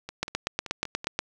two click trains, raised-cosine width 0.2 ms, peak -19 / -9 dBFS, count 6 / 9, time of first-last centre 0.09-1.044 / 0.23-1.19 s, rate 5.24 / 8.33 Hz, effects none

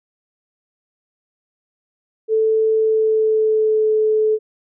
sine tone with pitch glide, 440 to 432.7 Hz, A4 to A4, 0 to -29 cents, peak -13 dBFS, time 2.28-4.39 s, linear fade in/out 50 ms, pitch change -29 cents, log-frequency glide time 2.74-3.92 s, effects none

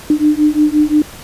sine beating tone pair, 298.4 / 304.1 Hz, D4 / D#4, +28 / -40 cents, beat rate 5.7 Hz, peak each -12 / -12 dBFS, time 0.1-1.02 s, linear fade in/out 2 ms, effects pink hiss -34 dBFS RMS until 1.23 s + resampled to 32000 Hz

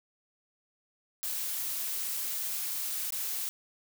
blue noise with dropouts, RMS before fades -34 dBFS, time 1.23-3.49 s, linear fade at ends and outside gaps 0 ms, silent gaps 3.105-3.123 s, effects none

